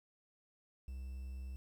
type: tone with quantisation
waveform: triangle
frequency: 64.8 Hz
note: C2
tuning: 16 cents flat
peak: -40 dBFS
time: 0.88-1.56 s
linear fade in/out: 0 ms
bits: 11
effects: none